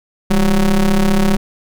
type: ring-modulated tone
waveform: square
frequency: 92.5 Hz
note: F#2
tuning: in tune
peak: -8 dBFS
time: 0.3-1.37 s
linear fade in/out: 10 ms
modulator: 110 Hz
effects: none